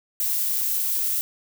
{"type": "noise", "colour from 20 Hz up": "violet", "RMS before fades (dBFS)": -24, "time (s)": [0.2, 1.21], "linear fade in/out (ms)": 0, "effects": []}